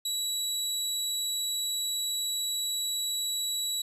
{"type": "tone", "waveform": "25% pulse", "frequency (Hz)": 3909, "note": "B7", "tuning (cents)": -19, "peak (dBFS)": -25, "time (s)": [0.05, 3.82], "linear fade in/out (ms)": 5, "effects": ["resampled to 32000 Hz"]}